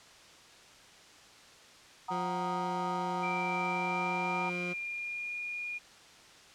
sine chord, D# minor, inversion first, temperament just, 746.7 / 933.4 / 1244.5 Hz, F#5 / A#5 / D#6, +16 / +2 / 0 cents, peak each -38 / -35 / -40 dBFS, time 2.08-4.5 s, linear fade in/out 10 ms
20% pulse tone, 177.4 Hz, F3, 27 cents sharp, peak -31 dBFS, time 2.1-4.74 s, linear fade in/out 20 ms
sine tone with pitch glide, 2349 to 2429 Hz, D7 to D#7, 0 to -42 cents, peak -35 dBFS, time 3.22-5.79 s, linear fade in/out 20 ms, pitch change +58 cents, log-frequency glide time 3.65-5.37 s
effects white hiss -55 dBFS RMS until 6.54 s + low-pass 6000 Hz 12 dB/octave

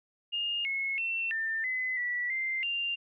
sine tone with pitch steps, 2832 / 2180 / 2698 / 1794 / 2026 / 1953 / 2088 / 2789 Hz, F7 / C#7 / E7 / A6 / B6 / B6 / C7 / F7, +23 / -29 / +40 / +33 / +44 / -20 / -4 / -3 cents, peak -29 dBFS, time 0.32-2.96 s, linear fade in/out 20 ms, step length 330 ms, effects none

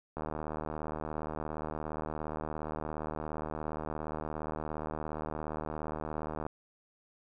click train, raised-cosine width 1 ms, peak -23 dBFS, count 487, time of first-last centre 0.17-6.465 s, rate 77.2 Hz, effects none

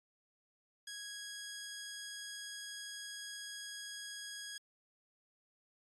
10% pulse tone, 1656 Hz, G#6, 5 cents flat, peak -35 dBFS, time 0.87-4.58 s, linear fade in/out 5 ms, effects low-pass 10000 Hz 12 dB/octave + AAC 32 kbps

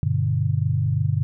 sine chord, G major, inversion none, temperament equal with one note detuned, 98 / 121.49 / 146.83 Hz, G2 / B2 / D3, 0 / -28 / 0 cents, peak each -23 dBFS, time 0.03-1.23 s, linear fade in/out 0 ms, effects none

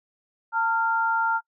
sine tone pair together, 900 / 1389.2 Hz, A5 / F6, +39 / -10 cents, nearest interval minor sixth, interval 751 cents, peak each -23 dBFS, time 0.52-1.41 s, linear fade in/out 50 ms, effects noise-tail reverb RT60 0.1 s tail -25 dB re dry

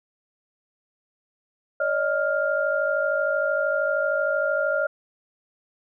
sine tone cluster, 567 / 620 / 1402 Hz, C#5 / D#5 / F6, +39 / -6 / +6 cents, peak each -25 dBFS, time 1.8-4.87 s, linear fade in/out 5 ms, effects none

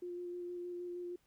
sine tone with vibrato, 353 Hz, F4, 19 cents sharp, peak -40 dBFS, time 0.02-1.16 s, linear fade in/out 5 ms, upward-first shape square, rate 6.4 Hz, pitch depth 10 cents each way, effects pink hiss -75 dBFS RMS until 1.26 s

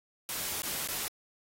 white noise with dropouts, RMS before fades -35 dBFS, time 0.29-1.08 s, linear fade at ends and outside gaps 0 ms, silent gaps 0.62-0.634 / 0.875-0.886 s, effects AAC 48 kbps

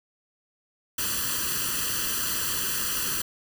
white noise with comb filter, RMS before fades -28 dBFS, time 0.98-3.22 s, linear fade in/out 5 ms, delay 0.67 ms, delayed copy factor +0.9, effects none

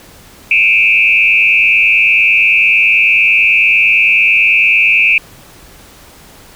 sine tone with frequency modulation, 2489 Hz, D#7, in tune, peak -6 dBFS, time 0.51-5.18 s, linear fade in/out 2 ms, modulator 109 Hz, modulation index 1.7, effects pink hiss -39 dBFS RMS until 6.55 s

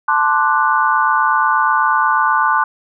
sine chord, D dominant seventh, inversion second, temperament equal, 880 / 1046.5 / 1174.7 / 1480 Hz, A5 / C6 / D6 / F#6, 0 / 0 / 0 / 0 cents, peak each -17 dBFS, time 0.08-2.64 s, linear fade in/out 5 ms, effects none

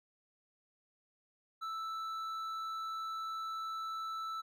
sine tone with hard clipping, 1318.5 Hz, E6, in tune, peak -39 dBFS, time 1.61-4.42 s, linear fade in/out 20 ms, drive 6 dB, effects none

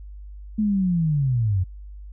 sine linear sweep, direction down, 218.1 to 87.4 Hz, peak -18 dBFS, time 0.58-1.64 s, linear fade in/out 10 ms, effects added 50 Hz sine -36 dBFS peak until 2.12 s

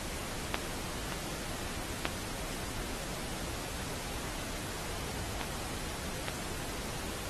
clicks, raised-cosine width 0.3 ms, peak -12 / -20 / -12 / -17 / -16 dBFS, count 5, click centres 0.544 / 1.123 / 2.054 / 5.413 / 6.284 s, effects pink hiss -40 dBFS RMS until 7.29 s + AAC 32 kbps

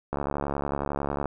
click train, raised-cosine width 1 ms, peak -14 dBFS, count 81, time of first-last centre 0.13-1.257 s, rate 71 Hz, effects none

